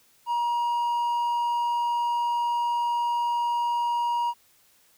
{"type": "tone", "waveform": "triangle", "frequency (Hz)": 951, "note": "A#5", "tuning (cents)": 34, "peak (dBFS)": -21, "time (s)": [0.26, 4.34], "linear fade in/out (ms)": 50, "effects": ["white hiss -61 dBFS RMS until 4.97 s"]}